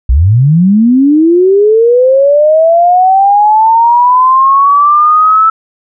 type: linear sweep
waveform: sine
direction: up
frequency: 54.7 to 1319 Hz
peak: -3 dBFS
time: 0.09-5.5 s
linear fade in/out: 5 ms
effects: none